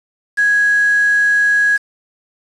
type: tone with quantisation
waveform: sine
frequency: 1661.2 Hz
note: G#6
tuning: in tune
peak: -10 dBFS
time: 0.37-1.78 s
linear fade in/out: 20 ms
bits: 5
effects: resampled to 24000 Hz